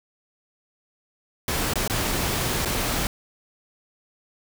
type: noise with dropouts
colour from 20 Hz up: pink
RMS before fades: -25 dBFS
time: 1.48-3.07 s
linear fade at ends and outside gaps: 1 ms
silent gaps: 1.736-1.756 / 1.877-1.898 / 2.65-2.657 s
effects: none